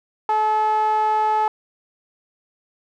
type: tone with band-pass filter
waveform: sawtooth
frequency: 430.9 Hz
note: A4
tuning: 36 cents flat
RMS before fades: -19 dBFS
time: 0.29-1.48 s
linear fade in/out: 2 ms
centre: 940 Hz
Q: 6.8
effects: none